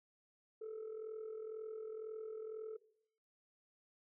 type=tone with amplitude modulation; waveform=sine; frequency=438.4 Hz; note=A4; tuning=6 cents flat; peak=-39 dBFS; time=0.61-2.77 s; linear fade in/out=10 ms; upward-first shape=sine; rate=42 Hz; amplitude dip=60%; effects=noise-tail reverb RT60 0.7 s tail -20 dB re dry + tanh soft clip ceiling -40 dBFS